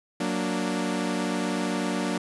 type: chord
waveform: sawtooth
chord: Gb augmented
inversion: none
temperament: equal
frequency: 185 / 233.1 / 293.7 Hz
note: Gb3 / Bb3 / D4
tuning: 0 / 0 / 0 cents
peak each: -26 dBFS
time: 0.2-2.18 s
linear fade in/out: 5 ms
effects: resampled to 24000 Hz

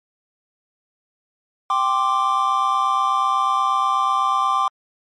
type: chord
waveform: triangle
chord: G suspended fourth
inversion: none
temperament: equal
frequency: 784 / 1046.5 / 1174.7 Hz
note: G5 / C6 / D6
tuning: 0 / 0 / 0 cents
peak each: -22 / -19 / -17 dBFS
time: 1.7-4.68 s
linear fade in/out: 2 ms
effects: MP3 48 kbps

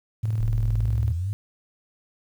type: tone with tremolo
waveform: sine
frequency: 109.1 Hz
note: A2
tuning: 14 cents flat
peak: -20 dBFS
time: 0.23-1.13 s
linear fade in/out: 10 ms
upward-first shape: square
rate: 20 Hz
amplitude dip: 40%
type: exponential sweep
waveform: sine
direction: up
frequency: 30.54 to 105.5 Hz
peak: -24 dBFS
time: 0.4-1.33 s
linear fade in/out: 0 ms
effects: 9-bit

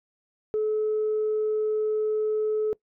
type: tone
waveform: sine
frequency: 429.9 Hz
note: A4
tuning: 40 cents flat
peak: -21 dBFS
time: 0.54-2.73 s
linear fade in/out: 0 ms
effects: noise-tail reverb RT60 0.1 s tail -23 dB re dry + tanh soft clip ceiling -19 dBFS

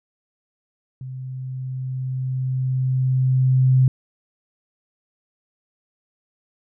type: tone with level ramp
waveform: sine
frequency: 129.8 Hz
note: C3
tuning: 13 cents flat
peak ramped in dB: -30 to -11 dBFS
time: 1.01-3.88 s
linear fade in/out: 2 ms
effects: none

